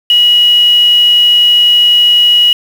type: tone with quantisation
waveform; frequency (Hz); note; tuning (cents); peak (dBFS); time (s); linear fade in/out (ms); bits
sine; 2908; F#7; -31; -4; 0.1-2.53; 2; 4
effects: none